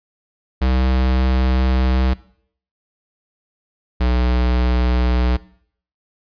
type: tone pair in turn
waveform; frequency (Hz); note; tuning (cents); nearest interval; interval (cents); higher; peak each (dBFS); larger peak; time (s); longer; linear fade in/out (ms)
square; 64.1 / 61.54; C2 / B1; -35 / -5; minor second; 70; first; -15; neither; 0.61-2.14 / 4-5.37; first; 10
effects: noise-tail reverb RT60 0.6 s tail -19 dB re dry + resampled to 11025 Hz